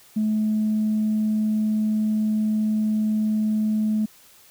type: tone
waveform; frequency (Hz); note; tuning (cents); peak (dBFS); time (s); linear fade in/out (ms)
sine; 215.2; A3; -38; -18; 0.16-4.06; 10
effects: tanh soft clip ceiling -15 dBFS + white hiss -52 dBFS RMS until 4.5 s